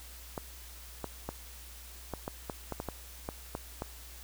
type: clicks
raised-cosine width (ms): 1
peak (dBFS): -21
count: 12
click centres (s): 0.378 / 1.043 / 1.29 / 2.137 / 2.279 / 2.498 / 2.723 / 2.801 / 2.887 / 3.289 / 3.551 / 3.821
effects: added 60 Hz sine -49 dBFS peak until 4.23 s + white hiss -51 dBFS RMS until 4.23 s